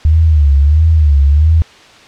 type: tone with vibrato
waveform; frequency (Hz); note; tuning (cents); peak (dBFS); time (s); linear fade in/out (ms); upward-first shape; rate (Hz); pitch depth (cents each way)
sine; 75.1; D2; +39; -5; 0.05-1.62; 0; sine; 1.5; 130
effects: white hiss -39 dBFS RMS until 2.07 s + low-pass 4000 Hz 12 dB/octave